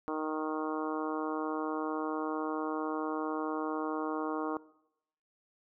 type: harmonic tone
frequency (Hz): 155.56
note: D#3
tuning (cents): 0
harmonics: 2 / 3 / 4 / 5 / 6 / 7 / 8 / 9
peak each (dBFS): -36 / -38 / -43 / -42 / -43 / -41 / -44 / -49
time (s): 0.08-4.57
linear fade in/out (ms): 0
effects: noise-tail reverb RT60 0.8 s tail -20 dB re dry